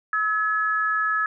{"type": "tone pair together", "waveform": "sine", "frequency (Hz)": [1293.1, 1700], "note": ["E6", "G#6"], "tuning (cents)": [-34, 40], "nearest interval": "perfect fourth", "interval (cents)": 474, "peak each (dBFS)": -23, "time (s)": [0.13, 1.26], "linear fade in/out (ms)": 2, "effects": []}